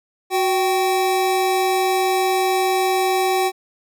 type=tone pair together; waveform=square; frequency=370 / 773.2 Hz; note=F#4 / G5; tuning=0 / -24 cents; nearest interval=octave + minor second; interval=1276 cents; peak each=-20 dBFS; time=0.3-3.52 s; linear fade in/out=50 ms; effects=none